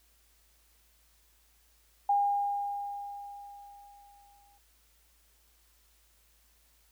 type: tone with exponential decay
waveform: sine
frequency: 809 Hz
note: G#5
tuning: 46 cents flat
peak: -22 dBFS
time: 2.09-4.58 s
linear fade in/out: 5 ms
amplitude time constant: 540 ms
effects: added 55 Hz sine -67 dBFS peak until 6.91 s + white hiss -67 dBFS RMS until 6.91 s